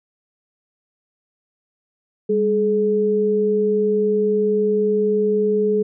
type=tone pair together; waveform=sine; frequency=200.9 / 424.6 Hz; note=G3 / G#4; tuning=+43 / +38 cents; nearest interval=octave + minor second; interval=1295 cents; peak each=-22 / -16 dBFS; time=2.29-5.83 s; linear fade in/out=10 ms; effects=none